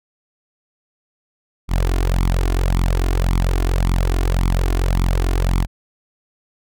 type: tone with flanger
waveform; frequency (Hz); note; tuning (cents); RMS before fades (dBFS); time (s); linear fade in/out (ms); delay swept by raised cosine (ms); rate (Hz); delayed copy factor
sawtooth; 44.48; F1; +32; -17; 1.68-5.67; 50; 0.87 to 2.87; 1.8; +0.75
effects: none